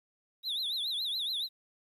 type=tone with vibrato; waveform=triangle; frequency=3729 Hz; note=A#7; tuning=in tune; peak=-30 dBFS; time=0.43-1.49 s; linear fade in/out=50 ms; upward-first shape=triangle; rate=7.1 Hz; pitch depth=210 cents each way; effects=11-bit